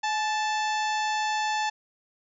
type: harmonic tone with a mistuned harmonic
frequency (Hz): 880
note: A5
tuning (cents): 0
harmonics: 1 / 2 / 3 / 4 / 5 / 6 / 7 / 8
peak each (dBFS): -26 / -32 / -36 / -38 / -40 / -42 / -43 / -44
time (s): 0.03-1.7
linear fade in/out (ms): 10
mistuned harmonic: 1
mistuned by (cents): -55
effects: none